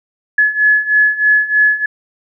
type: beating tone pair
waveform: sine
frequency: 1703 / 1706.2 Hz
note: G#6 / G#6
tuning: +43 / +46 cents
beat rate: 3.2 Hz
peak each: -14 / -11 dBFS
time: 0.38-1.86 s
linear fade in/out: 5 ms
effects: none